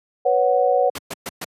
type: chord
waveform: sine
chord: B suspended second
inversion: none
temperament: equal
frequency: 493.9 / 554.4 / 740 Hz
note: B4 / C#5 / F#5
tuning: 0 / 0 / 0 cents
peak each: -19 dBFS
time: 0.25-0.9 s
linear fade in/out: 10 ms
type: noise bursts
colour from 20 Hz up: pink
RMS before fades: -28 dBFS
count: 4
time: 0.95-1.446 s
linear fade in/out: 5 ms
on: 34 ms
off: 120 ms
effects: high-pass 150 Hz 12 dB/octave + resampled to 32000 Hz